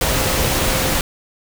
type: tone in noise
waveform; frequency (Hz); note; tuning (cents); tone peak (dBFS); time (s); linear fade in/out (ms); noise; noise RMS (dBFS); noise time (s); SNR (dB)
sine; 523.3; C5; 0; -28; 0.01-1.01; 2; pink; -18; 0.01-1.01; -13
effects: none